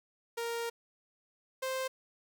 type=tone pair in turn; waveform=sawtooth; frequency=466.2 / 523.3 Hz; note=A#4 / C5; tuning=0 / 0 cents; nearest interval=major second; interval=200 cents; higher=second; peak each=-30 / -29 dBFS; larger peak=second; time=0.37-0.7 / 1.62-1.88 s; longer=first; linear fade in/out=10 ms; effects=none